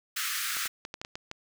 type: high-pass noise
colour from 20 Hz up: pink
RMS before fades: -32 dBFS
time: 0.16-0.68 s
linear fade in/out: 10 ms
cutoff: 1200 Hz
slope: 96 dB/octave
type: clicks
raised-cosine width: 0.2 ms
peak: -20 dBFS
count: 8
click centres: 0.568 / 0.657 / 0.851 / 0.941 / 1.015 / 1.049 / 1.155 / 1.314 s
effects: none